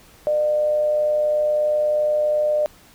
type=tone with amplitude modulation; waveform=sine; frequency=602 Hz; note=D5; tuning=43 cents sharp; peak=-15 dBFS; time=0.27-2.66 s; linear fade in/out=0 ms; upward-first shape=sine; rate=123 Hz; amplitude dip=30%; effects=pink hiss -50 dBFS RMS until 2.94 s